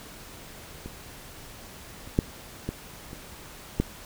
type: clicks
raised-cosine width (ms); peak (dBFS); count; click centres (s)
3; -24 / -30 / -7 / -16 / -26 / -9; 6; 0.86 / 2.075 / 2.189 / 2.69 / 3.131 / 3.8
effects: pink hiss -45 dBFS RMS until 4.05 s